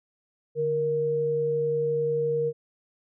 sine tone pair together, 147.6 / 468.6 Hz, D3 / A#4, +9 / +9 cents, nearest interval octave + minor sixth, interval 2000 cents, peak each -33 / -23 dBFS, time 0.55-2.53 s, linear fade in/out 50 ms, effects none

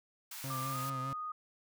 white high-pass noise, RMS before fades -45 dBFS, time 0.31-0.9 s, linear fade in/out 5 ms, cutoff 790 Hz, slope 48 dB/octave
35% pulse tone with vibrato, 132.4 Hz, C3, 21 cents sharp, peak -37 dBFS, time 0.44-1.13 s, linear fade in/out 2 ms, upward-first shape triangle, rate 4.9 Hz, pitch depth 51 cents each way
sine tone with pitch glide, 1185 to 1239.6 Hz, D6 to D#6, +15 to -7 cents, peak -37 dBFS, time 0.5-1.32 s, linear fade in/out 5 ms, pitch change +78 cents, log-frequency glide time 0.71-0.76 s
effects none

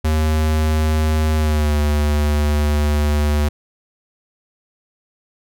square tone with pitch glide, 77.78 to 74.22 Hz, D#2 to D2, 0 to +19 cents, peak -15 dBFS, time 0.04-3.49 s, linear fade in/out 10 ms, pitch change -81 cents, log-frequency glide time 1.36-1.76 s, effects none

